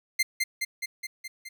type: tone with echo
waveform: sawtooth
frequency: 2093 Hz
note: C7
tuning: in tune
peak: -17 dBFS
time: 0.19-0.23 s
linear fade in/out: 10 ms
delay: 210 ms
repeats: 6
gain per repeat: -3 dB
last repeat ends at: 1.49 s
effects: none